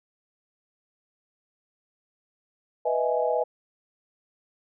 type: chord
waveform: sine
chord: E major seventh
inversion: second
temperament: equal with one note detuned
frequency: 493.9 / 622.3 / 659.3 / 833.5 Hz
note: B4 / D#5 / E5 / G#5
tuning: 0 / 0 / 0 / +6 cents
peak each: -26 / -27 / -29 / -29 dBFS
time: 2.85-3.44 s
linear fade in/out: 10 ms
effects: none